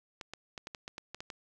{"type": "clicks", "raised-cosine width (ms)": 0.2, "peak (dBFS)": -24, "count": 10, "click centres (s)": [0.212, 0.336, 0.578, 0.671, 0.748, 0.879, 0.981, 1.146, 1.205, 1.302], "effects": []}